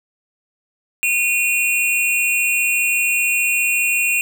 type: tone pair together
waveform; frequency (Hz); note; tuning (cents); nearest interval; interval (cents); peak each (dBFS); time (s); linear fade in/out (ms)
square; 2462 / 2737; D#7 / F7; -19 / -36; major second; 183; -19; 1.03-4.21; 0
effects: none